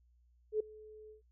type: tone with ADSR envelope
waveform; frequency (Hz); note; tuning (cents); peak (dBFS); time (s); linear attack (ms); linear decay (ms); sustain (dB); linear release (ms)
sine; 429.9; A4; -40; -27; 0.52-1.22; 80; 6; -23; 120
effects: noise-tail reverb RT60 0.1 s tail -26 dB re dry + added 60 Hz sine -65 dBFS peak until 1.31 s